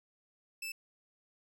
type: tone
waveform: sawtooth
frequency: 2637 Hz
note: E7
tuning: in tune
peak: -35 dBFS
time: 0.62-0.72 s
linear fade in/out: 5 ms
effects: none